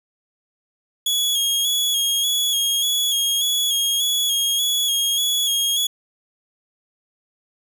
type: tone with vibrato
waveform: sawtooth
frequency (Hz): 3322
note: G#7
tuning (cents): 0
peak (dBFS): -15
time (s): 1.06-5.87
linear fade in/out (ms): 5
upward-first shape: square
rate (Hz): 1.7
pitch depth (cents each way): 32
effects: none